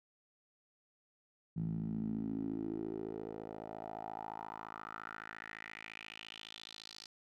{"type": "tone with band-pass filter sweep", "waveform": "10% pulse", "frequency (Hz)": 54.4, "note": "A1", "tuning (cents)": -19, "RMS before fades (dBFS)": -43, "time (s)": [1.56, 7.07], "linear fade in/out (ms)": 10, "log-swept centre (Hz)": [160, 4800], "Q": 4.3, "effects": []}